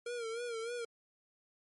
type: tone with vibrato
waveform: square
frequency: 466.2 Hz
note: A#4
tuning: in tune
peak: -38 dBFS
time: 0.06-0.85 s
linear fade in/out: 5 ms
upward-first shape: sine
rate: 3.3 Hz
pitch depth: 74 cents each way
effects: MP3 48 kbps